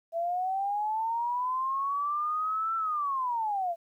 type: linear two-way sweep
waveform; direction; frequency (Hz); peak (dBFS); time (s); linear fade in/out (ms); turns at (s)
sine; up then down; 659.3 to 1343 to 659.3; -27; 0.12-3.76; 50; 2.76
effects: 11-bit